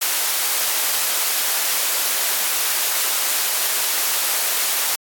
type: high-pass noise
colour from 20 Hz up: white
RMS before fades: -20 dBFS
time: 0.01-4.96 s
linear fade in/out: 10 ms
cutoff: 560 Hz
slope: 12 dB/octave
effects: AAC 64 kbps